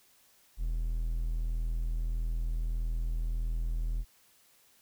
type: tone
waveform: triangle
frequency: 40.81 Hz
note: E1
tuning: 17 cents flat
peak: -27 dBFS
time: 0.57-4.05 s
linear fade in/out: 50 ms
effects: white hiss -64 dBFS RMS until 4.81 s